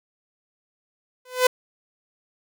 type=tone with exponential growth; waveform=sawtooth; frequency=505 Hz; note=B4; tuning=39 cents sharp; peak=-7 dBFS; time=1.25-1.47 s; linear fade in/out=5 ms; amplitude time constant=46 ms; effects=none